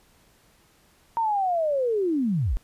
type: linear sweep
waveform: sine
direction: down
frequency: 932.3 to 31.17 Hz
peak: -21 dBFS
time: 1.17-2.57 s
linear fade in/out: 0 ms
effects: pink hiss -60 dBFS RMS until 2.63 s + resampled to 32000 Hz